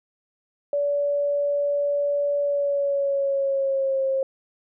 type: tone with pitch glide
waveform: sine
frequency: 574 to 535.6 Hz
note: D5 to C5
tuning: -40 to +40 cents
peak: -20 dBFS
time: 0.73-4.23 s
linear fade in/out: 2 ms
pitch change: -120 cents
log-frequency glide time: 2.4-4.03 s
effects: none